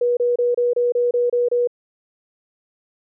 sine tone bursts, 484.5 Hz, B4, 33 cents flat, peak -15 dBFS, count 9, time 0.01-1.674 s, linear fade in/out 5 ms, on 160 ms, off 28 ms, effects none

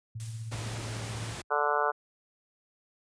sine tone with tremolo, 112.2 Hz, A2, 34 cents sharp, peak -33 dBFS, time 0.15-1.35 s, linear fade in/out 5 ms, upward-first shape triangle, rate 16 Hz, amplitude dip 50%
blue noise with exponential decay, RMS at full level -42 dBFS, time 0.2-1.26 s, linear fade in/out 0 ms, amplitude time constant 230 ms
pink noise, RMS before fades -39 dBFS, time 0.51-1.42 s, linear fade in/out 10 ms
harmonic tone, 146.83 Hz, D3, in tune, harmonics 3 / 4 / 5 / 6 / 7 / 8 / 9 / 10, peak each -33 / -33 / -33 / -33 / -33 / -33 / -33 / -33 dBFS, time 1.5-1.92 s, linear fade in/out 20 ms
effects high-pass 60 Hz 12 dB/octave + resampled to 22050 Hz

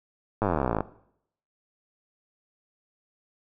slowing click train, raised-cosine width 1 ms, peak -11 dBFS, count 29, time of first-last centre 0.42-0.806 s, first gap 9 ms, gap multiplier 1.03, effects noise-tail reverb RT60 0.7 s tail -18 dB re dry

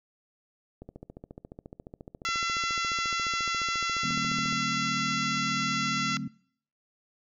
click train, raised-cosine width 2 ms, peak -29 dBFS, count 54, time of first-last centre 0.82-4.526 s, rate 14.3 Hz
harmonic tone, 677 Hz, E5, 46 cents sharp, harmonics 2 / 3 / 4 / 5 / 6 / 7 / 8 / 9 / 10, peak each -30 / -34 / -36 / -38 / -40 / -41 / -42 / -43 / -44 dBFS, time 2.25-6.17 s, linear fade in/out 0 ms
sine chord, D dominant seventh, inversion none, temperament equal with one note detuned, 143.15 / 185 / 220 / 261.6 Hz, D3 / F#3 / A3 / C4, -44 / 0 / 0 / 0 cents, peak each -37 dBFS, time 4.03-6.28 s, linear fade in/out 5 ms
effects noise-tail reverb RT60 0.6 s tail -24 dB re dry

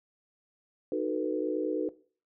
sine chord, B dominant seventh, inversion first, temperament just, 308.7 / 370.4 / 444.5 / 493.9 Hz, D#4 / F#4 / A4 / B4, -14 / +2 / +18 / 0 cents, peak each -33 dBFS, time 0.92-1.89 s, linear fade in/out 2 ms, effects noise-tail reverb RT60 0.4 s tail -18 dB re dry

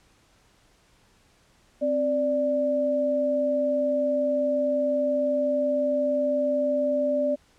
sine tone pair together, 261.6 / 587.3 Hz, C4 / D5, 0 / 0 cents, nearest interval octave + major second, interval 1400 cents, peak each -28 / -22 dBFS, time 1.81-7.36 s, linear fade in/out 20 ms, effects pink hiss -61 dBFS RMS until 7.58 s + low-pass 9000 Hz 12 dB/octave

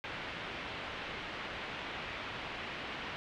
white low-pass noise, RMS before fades -42 dBFS, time 0.04-3.16 s, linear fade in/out 0 ms, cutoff 3000 Hz, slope 24 dB/octave, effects none

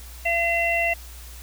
harmonic tone, 680 Hz, F5, 46 cents flat, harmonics 1 / 3 / 4, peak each -24 / -24 / -24 dBFS, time 0.25-0.94 s, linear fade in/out 10 ms, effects added 60 Hz sine -39 dBFS peak until 1.42 s + white hiss -45 dBFS RMS until 1.42 s

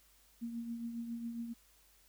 sine tone with tremolo, 233.1 Hz, A#3, in tune, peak -36 dBFS, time 0.41-1.54 s, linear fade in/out 20 ms, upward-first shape triangle, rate 7.3 Hz, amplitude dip 55%, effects added 50 Hz sine -70 dBFS peak until 2.08 s + white hiss -67 dBFS RMS until 2.08 s

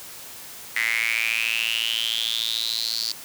sawtooth tone with high-pass filter sweep, 113.6 Hz, A#2, 44 cents flat, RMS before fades -25 dBFS, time 0.76-3.12 s, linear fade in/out 5 ms, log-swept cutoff 2000 to 4600 Hz, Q 9.7, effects white hiss -40 dBFS RMS until 3.24 s + high-pass 60 Hz 12 dB/octave

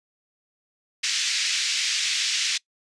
white band-pass noise, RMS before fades -25 dBFS, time 1.03-2.58 s, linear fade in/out 10 ms, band 2000 to 6100 Hz, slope 24 dB/octave, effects noise-tail reverb RT60 0.1 s tail -23 dB re dry + resampled to 22050 Hz

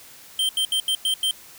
square tone bursts at uneven times, 3136 Hz, G7, in tune, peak -20 dBFS, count 6, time 0.39-0.49 / 0.57-0.65 / 0.72-0.8 / 0.88-0.95 / 1.05-1.14 / 1.23-1.31 s, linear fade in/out 2 ms, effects white hiss -46 dBFS RMS until 1.58 s

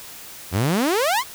sawtooth exponential sweep, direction up, 82.41 to 1148 Hz, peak -14 dBFS, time 0.51-1.24 s, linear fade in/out 50 ms, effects white hiss -39 dBFS RMS until 1.34 s

